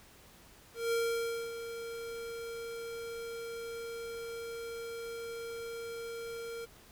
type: tone with ADSR envelope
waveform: square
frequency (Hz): 463.1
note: A#4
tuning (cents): -11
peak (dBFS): -29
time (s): 0.74-6.66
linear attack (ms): 180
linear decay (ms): 590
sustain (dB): -11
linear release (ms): 19
effects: pink hiss -58 dBFS RMS until 6.91 s